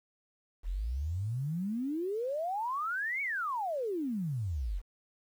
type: exponential two-way sweep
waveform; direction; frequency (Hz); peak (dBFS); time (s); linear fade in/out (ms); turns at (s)
sine; up then down; 39.46 to 2285 to 39.46; -31; 0.63-4.82; 50; 3.22
effects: 10-bit